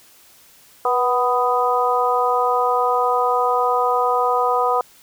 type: harmonic tone with a mistuned harmonic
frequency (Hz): 248.8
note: B3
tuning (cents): +13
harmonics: 2 / 3 / 4 / 5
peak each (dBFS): -21 / -21 / -21 / -21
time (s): 0.85-4.81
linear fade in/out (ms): 2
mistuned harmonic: 2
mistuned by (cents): -27
effects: white hiss -50 dBFS RMS until 5.02 s